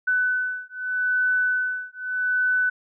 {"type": "beating tone pair", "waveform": "sine", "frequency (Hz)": [1500, 1500.81], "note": ["F#6", "F#6"], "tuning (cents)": [23, 24], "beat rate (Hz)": 0.81, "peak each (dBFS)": -24, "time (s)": [0.07, 2.7], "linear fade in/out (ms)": 10, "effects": []}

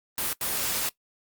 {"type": "noise bursts at uneven times", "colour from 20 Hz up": "white", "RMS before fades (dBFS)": -28, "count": 2, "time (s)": [[0.18, 0.33], [0.41, 0.89]], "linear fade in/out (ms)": 2, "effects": ["noise-tail reverb RT60 0.1 s tail -20 dB re dry", "Opus 32 kbps"]}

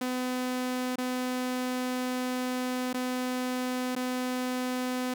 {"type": "tone with dropouts", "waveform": "sawtooth", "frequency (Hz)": 252.5, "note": "B3", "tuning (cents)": 39, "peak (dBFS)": -25, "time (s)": [0.01, 5.14], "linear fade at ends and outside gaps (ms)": 5, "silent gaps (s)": [[0.958, 0.982], [2.931, 2.942], [3.953, 3.961]], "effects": []}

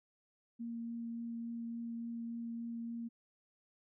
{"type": "tone with vibrato", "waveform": "sine", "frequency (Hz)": 232.5, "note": "A#3", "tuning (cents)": -4, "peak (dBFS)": -39, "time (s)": [0.59, 3.09], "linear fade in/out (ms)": 20, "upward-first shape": "triangle", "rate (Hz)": 3.5, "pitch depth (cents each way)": 9, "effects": []}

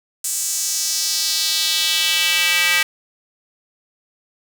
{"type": "tone with high-pass filter sweep", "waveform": "square", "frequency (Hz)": 176.9, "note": "F3", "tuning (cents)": 23, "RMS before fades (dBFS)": -19, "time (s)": [0.24, 2.83], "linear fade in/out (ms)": 5, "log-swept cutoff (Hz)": [7900, 2100], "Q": 2.3, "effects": ["7-bit"]}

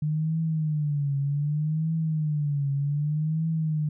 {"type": "tone with vibrato", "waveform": "sine", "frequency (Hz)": 150.3, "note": "D3", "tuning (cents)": 40, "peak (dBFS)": -23, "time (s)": [0.02, 3.89], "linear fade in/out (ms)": 5, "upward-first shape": "triangle", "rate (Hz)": 0.65, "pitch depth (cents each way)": 140, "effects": []}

